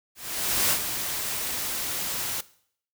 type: noise with ADSR envelope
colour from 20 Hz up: white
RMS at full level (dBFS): -22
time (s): 0.15-2.41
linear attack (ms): 560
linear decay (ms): 75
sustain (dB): -8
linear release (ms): 7
effects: noise-tail reverb RT60 0.6 s tail -19 dB re dry